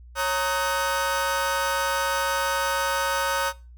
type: tone cluster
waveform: 40% pulse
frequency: 550 / 925 / 1260 / 1514 Hz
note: C#5 / A#5 / D#6 / F#6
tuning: -14 / -14 / +21 / +39 cents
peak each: -28 dBFS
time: 0.15-3.53 s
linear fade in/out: 50 ms
effects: noise-tail reverb RT60 0.3 s tail -19 dB re dry + added 60 Hz sine -43 dBFS peak until 3.77 s